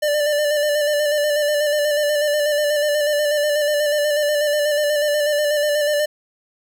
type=tone with vibrato; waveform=square; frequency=592 Hz; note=D5; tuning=14 cents sharp; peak=-17 dBFS; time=0.02-6.06 s; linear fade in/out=10 ms; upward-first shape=square; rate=8.2 Hz; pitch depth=27 cents each way; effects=none